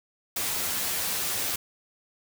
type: noise with comb filter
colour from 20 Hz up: white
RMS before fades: -29 dBFS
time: 0.36-1.56 s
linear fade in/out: 5 ms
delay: 11 ms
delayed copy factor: +0.6
effects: none